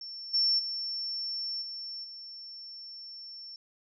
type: tone with level steps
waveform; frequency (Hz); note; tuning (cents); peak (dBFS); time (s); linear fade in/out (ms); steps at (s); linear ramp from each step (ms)
sine; 5420; E8; +47; -39 / -23 / -32 / -37 / -42; 0.01-3.56; 2; 0.33 / 0.58 / 1.61 / 2.03; 20
effects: none